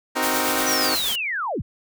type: chord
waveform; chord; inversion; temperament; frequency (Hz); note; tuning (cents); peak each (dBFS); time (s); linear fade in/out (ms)
10% pulse; C half-diminished seventh; none; equal; 261.6 / 311.1 / 370 / 466.2; C4 / Eb4 / Gb4 / Bb4; 0 / 0 / 0 / 0; -17 / -18 / -21 / -21; 0.15-0.96; 20
type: noise with tremolo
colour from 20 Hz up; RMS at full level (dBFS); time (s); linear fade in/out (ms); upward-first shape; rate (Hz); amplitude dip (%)
white; -25; 0.22-1.16; 10; triangle; 8.4; 45
type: linear sweep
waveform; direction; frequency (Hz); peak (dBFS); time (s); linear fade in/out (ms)
sine; down; 6030 to 31.09; -23; 0.66-1.62; 10
effects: none